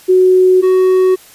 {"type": "tone pair in turn", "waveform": ["sine", "triangle"], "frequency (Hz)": [370, 372.4], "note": ["F#4", "F#4"], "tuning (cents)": [0, 11], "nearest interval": "unison", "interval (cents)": 11, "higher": "second", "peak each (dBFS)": -5, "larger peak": "neither", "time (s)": [[0.08, 0.62], [0.62, 1.16]], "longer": "neither", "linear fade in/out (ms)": 20, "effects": ["white hiss -41 dBFS RMS until 1.34 s", "resampled to 32000 Hz"]}